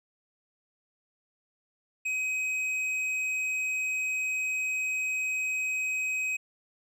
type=tone with hard clipping; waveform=sine; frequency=2527 Hz; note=D#7; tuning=26 cents sharp; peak=-29 dBFS; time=2.05-6.37 s; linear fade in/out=10 ms; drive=6 dB; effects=none

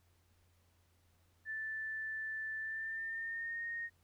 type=tone with pitch glide; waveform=sine; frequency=1760 to 1855 Hz; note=A6 to A#6; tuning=0 to -9 cents; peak=-38 dBFS; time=1.45-3.9 s; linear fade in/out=50 ms; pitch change=+91 cents; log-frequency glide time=2.58-3.64 s; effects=added 87 Hz sine -70 dBFS peak until 4.03 s + pink hiss -75 dBFS RMS until 4.03 s

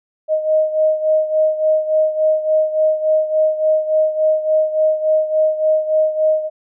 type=beating tone pair; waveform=sine; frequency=622.3 / 625.8 Hz; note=D#5 / D#5; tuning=0 / +10 cents; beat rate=3.5 Hz; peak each=-14 / -19 dBFS; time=0.28-6.5 s; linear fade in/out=50 ms; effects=none

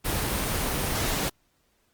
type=noise; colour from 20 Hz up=pink; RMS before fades=-27 dBFS; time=0.04-1.3 s; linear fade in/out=20 ms; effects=pink hiss -69 dBFS RMS until 1.93 s + Opus 24 kbps

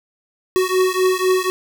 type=beating tone pair; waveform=square; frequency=370 / 374 Hz; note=F#4 / F#4; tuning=0 / +19 cents; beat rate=4 Hz; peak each=-18 / -19 dBFS; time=0.56-1.5 s; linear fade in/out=0 ms; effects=none

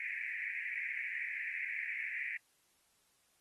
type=band-pass noise; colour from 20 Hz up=pink; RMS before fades=-40 dBFS; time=0-2.37 s; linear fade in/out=2 ms; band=1800 to 2400 Hz; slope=96 dB/octave; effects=white hiss -73 dBFS RMS until 3.4 s + AAC 32 kbps

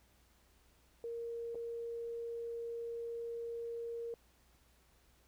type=tone with dropouts; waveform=sine; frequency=466.2 Hz; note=A#4; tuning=in tune; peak=-39 dBFS; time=1.04-4.14 s; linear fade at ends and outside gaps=1 ms; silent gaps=1.547-1.554 s; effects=added 60 Hz sine -70 dBFS peak until 5.27 s + pink hiss -70 dBFS RMS until 5.27 s

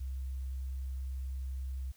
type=tone; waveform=sine; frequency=65.6 Hz; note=C2; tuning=5 cents sharp; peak=-35 dBFS; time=0-1.92 s; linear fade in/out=10 ms; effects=white hiss -65 dBFS RMS until 1.96 s

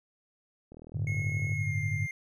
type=click train; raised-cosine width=2 ms; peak=-35 dBFS; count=33; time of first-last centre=0.72-1.52 s; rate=40 Hz
type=chord; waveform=sine; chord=G suspended second; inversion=none; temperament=equal; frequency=98 / 110 / 146.83 Hz; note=G2 / A2 / D3; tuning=0 / 0 / 0 cents; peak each=-33 dBFS; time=0.94-2.07 s; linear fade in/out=10 ms
type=tone with pitch glide; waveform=triangle; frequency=2171 to 2110 Hz; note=C#7 to C7; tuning=-37 to +14 cents; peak=-33 dBFS; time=1.07-2.11 s; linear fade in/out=2 ms; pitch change=-49 cents; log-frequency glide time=1.55-1.76 s
effects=none

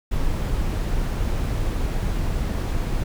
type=noise; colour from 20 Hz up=brown; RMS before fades=-23 dBFS; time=0.11-3.04 s; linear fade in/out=10 ms; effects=none

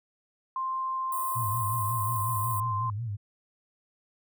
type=tone with pitch glide; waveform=sine; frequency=1049 to 1042.4 Hz; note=C6 to C6; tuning=+4 to -7 cents; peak=-28 dBFS; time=0.56-2.9 s; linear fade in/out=2 ms; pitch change=-11 cents; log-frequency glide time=2.16-2.27 s
type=high-pass noise; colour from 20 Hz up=white; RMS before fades=-37 dBFS; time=1.12-2.6 s; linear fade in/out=2 ms; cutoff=8200 Hz; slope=96 dB/octave
type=tone with vibrato; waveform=sine; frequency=110 Hz; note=A2; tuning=in tune; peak=-30 dBFS; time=1.35-3.17 s; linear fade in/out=20 ms; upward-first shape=sine; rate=5.5 Hz; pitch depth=150 cents each way
effects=none

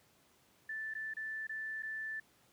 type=tone with dropouts; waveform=sine; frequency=1760 Hz; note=A6; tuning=in tune; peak=-38 dBFS; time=0.69-2.2 s; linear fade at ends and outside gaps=5 ms; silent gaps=0.939-0.95 / 1.138-1.167 / 1.47-1.493 / 1.824-1.831 s; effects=pink hiss -68 dBFS RMS until 2.52 s + high-pass 100 Hz 12 dB/octave

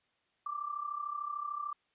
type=tone with amplitude modulation; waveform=sine; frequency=1174.7 Hz; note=D6; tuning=in tune; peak=-32 dBFS; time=0.46-1.73 s; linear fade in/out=5 ms; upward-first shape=sine; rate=33.4 Hz; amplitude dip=75%; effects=white hiss -75 dBFS RMS until 1.94 s + resampled to 8000 Hz

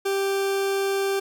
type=tone; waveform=40% pulse; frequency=392.4 Hz; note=G4; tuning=2 cents sharp; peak=-21 dBFS; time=0.05-1.2 s; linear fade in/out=10 ms; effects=none

